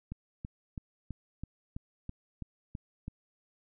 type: click train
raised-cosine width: 5 ms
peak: -26 dBFS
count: 10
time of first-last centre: 0.12-3.081 s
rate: 3.04 Hz
effects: none